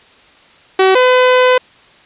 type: tone pair in turn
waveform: sawtooth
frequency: 379.4 / 505.1 Hz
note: F#4 / B4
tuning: +43 / +39 cents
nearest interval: perfect fourth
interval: 496 cents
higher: second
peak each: -3 dBFS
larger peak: neither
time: 0.79-0.95 / 0.95-1.58 s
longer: second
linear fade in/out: 5 ms
effects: white hiss -45 dBFS RMS until 2.05 s + resampled to 8000 Hz